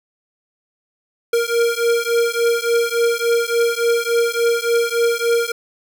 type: beating tone pair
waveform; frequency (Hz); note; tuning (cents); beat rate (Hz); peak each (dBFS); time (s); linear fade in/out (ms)
square; 466.2 / 469.7; A#4 / A#4; 0 / +13; 3.5; -19 / -19; 1.33-5.52; 5
effects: none